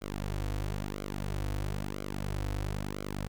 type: tone with flanger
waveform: sawtooth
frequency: 49.91 Hz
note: G1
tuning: 32 cents sharp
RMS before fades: -35 dBFS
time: 0.01-3.28 s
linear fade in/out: 20 ms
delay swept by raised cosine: 1.1 to 5.1 ms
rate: 1 Hz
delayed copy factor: -0.9
effects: 11-bit